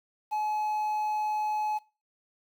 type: tone with quantisation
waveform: triangle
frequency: 851 Hz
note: G#5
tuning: 42 cents sharp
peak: -25 dBFS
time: 0.31-1.79 s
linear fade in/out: 20 ms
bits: 9
effects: noise-tail reverb RT60 0.3 s tail -20 dB re dry